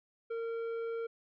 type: tone with tanh clipping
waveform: sine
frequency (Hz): 459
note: A#4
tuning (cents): -27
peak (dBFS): -36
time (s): 0.3-1.07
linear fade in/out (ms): 10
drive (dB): 9
effects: none